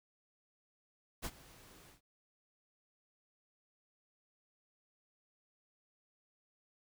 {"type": "noise with ADSR envelope", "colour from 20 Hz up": "pink", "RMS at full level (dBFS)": -39, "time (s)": [1.22, 2.01], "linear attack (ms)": 31, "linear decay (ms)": 51, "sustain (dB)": -20, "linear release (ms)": 120, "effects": []}